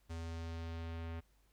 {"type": "tone with low-pass filter sweep", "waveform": "square", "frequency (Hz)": 82.7, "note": "E2", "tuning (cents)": 6, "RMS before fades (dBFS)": -43, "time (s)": [0.09, 1.21], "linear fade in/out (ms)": 20, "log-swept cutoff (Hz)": [7800, 2500], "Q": 1.1, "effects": ["added 50 Hz sine -70 dBFS peak until 1.52 s", "pink hiss -75 dBFS RMS until 1.52 s"]}